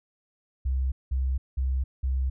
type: tone bursts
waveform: sine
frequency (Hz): 65.41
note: C2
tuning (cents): 0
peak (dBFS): -23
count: 4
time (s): 0.65-2.3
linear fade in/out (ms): 10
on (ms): 270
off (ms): 190
effects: none